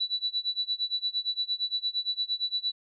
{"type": "tone with tremolo", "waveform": "sine", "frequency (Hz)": 3951, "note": "B7", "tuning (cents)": 0, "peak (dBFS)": -24, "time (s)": [0, 2.72], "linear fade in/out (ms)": 10, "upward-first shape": "sine", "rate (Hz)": 8.7, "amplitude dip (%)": 95, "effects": []}